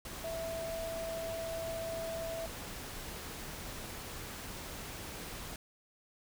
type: tone in noise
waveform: sine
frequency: 659 Hz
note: E5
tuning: 1 cent flat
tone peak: -37 dBFS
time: 0.24-2.46 s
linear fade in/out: 2 ms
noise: pink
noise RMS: -44 dBFS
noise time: 0.05-5.56 s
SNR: +4 dB
effects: none